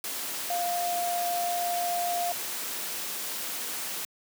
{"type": "tone in noise", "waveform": "sine", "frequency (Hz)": 701, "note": "F5", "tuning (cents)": 6, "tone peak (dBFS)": -27, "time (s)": [0.5, 2.32], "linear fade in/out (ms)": 2, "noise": "white", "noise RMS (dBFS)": -34, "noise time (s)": [0.04, 4.05], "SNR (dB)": 4, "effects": ["high-pass 200 Hz 12 dB/octave"]}